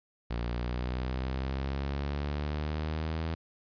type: exponential sweep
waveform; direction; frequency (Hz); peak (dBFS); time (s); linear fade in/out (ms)
sawtooth; up; 58.27 to 81.7; -27; 0.3-3.35; 10
effects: resampled to 11025 Hz + 11-bit